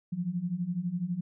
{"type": "beating tone pair", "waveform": "sine", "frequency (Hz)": [168.9, 180.9], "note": ["E3", "F#3"], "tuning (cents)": [42, -39], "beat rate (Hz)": 12, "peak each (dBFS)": [-34, -31], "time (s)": [0.12, 1.21], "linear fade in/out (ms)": 10, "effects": []}